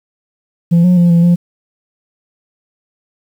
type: tone with pitch steps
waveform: sine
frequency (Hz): 170.1 / 179.8 / 173.6 / 169.8 / 174.1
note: F3 / F#3 / F3 / F3 / F3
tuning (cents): -45 / -49 / -10 / -48 / -5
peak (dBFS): -3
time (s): 0.71-1.36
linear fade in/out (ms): 20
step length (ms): 130
effects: tanh soft clip ceiling -5 dBFS + 7-bit